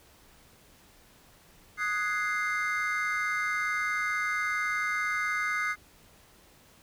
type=chord; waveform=triangle; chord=Ab dominant seventh; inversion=second; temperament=equal; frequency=1244.5 / 1480 / 1661.2 / 2093 Hz; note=Eb6 / Gb6 / Ab6 / C7; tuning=0 / 0 / 0 / 0 cents; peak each=-31 / -32 / -35 / -29 dBFS; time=1.77-5.76 s; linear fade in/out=50 ms; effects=pink hiss -58 dBFS RMS until 6.82 s